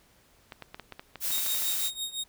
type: clicks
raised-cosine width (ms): 0.3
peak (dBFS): -24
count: 12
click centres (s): 0.522 / 0.623 / 0.745 / 0.797 / 0.923 / 0.995 / 1.157 / 1.307 / 1.381 / 1.464 / 1.548 / 1.622
type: noise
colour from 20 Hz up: blue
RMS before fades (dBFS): -30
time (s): 1.2-1.91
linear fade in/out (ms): 50
type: tone with tremolo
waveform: sawtooth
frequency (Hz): 3729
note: A#7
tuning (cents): 0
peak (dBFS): -26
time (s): 1.31-2.24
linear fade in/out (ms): 10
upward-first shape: triangle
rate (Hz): 5.9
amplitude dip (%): 90
effects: pink hiss -62 dBFS RMS until 2.28 s